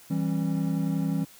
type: chord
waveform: triangle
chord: C# diminished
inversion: first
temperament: equal with one note detuned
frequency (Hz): 164.81 / 196 / 270.9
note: E3 / G3 / C#4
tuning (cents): 0 / 0 / -40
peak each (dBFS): -25 / -28 / -28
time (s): 0.1-1.25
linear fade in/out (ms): 10
effects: white hiss -52 dBFS RMS until 1.39 s